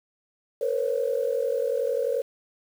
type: tone cluster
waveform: sine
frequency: 459.3 / 499.6 / 551 Hz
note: A#4 / B4 / C#5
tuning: -26 / +20 / -11 cents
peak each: -27 dBFS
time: 0.61-2.22 s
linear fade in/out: 5 ms
effects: tanh soft clip ceiling -13 dBFS + 8-bit